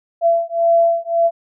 sine beating tone pair, 673 / 674.8 Hz, E5 / E5, +36 / +40 cents, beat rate 1.8 Hz, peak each -15 dBFS, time 0.21-1.31 s, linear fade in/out 50 ms, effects none

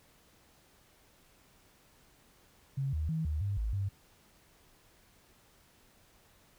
sine tone with pitch steps, 136.3 / 77.3 / 160 / 76.1 / 100.1 / 54.2 / 98.4 Hz, C#3 / D#2 / D#3 / D#2 / G2 / A1 / G2, -29 / -11 / +49 / -38 / +37 / -25 / +7 cents, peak -30 dBFS, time 2.77-3.89 s, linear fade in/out 10 ms, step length 160 ms, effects pink hiss -64 dBFS RMS until 6.58 s

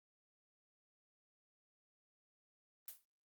blue noise with exponential decay, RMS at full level -45 dBFS, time 2.88-3.05 s, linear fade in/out 1 ms, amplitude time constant 35 ms, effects noise-tail reverb RT60 0.1 s tail -22 dB re dry + Opus 32 kbps

